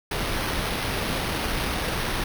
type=noise with sample-and-hold; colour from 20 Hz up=pink; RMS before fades=-27 dBFS; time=0.11-2.24 s; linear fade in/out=5 ms; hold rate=7350 Hz; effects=none